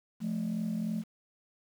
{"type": "tone pair together", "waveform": "sine", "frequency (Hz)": [174.61, 217.9], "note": ["F3", "A3"], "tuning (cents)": [0, -17], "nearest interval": "major third", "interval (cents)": 383, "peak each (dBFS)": [-33, -30], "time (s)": [0.2, 1.04], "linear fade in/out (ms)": 50, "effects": ["tanh soft clip ceiling -27 dBFS", "9-bit"]}